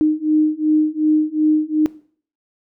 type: beating tone pair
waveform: sine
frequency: 306.3 / 309 Hz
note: D#4 / D#4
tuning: -27 / -12 cents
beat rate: 2.7 Hz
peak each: -17 dBFS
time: 0.01-1.86 s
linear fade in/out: 0 ms
effects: noise-tail reverb RT60 0.5 s tail -19 dB re dry